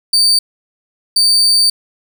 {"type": "tone bursts at uneven times", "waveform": "35% pulse", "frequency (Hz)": 4600, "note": "D8", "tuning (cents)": -37, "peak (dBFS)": -7, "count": 2, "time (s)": [[0.13, 0.39], [1.16, 1.7]], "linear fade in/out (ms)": 5, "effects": []}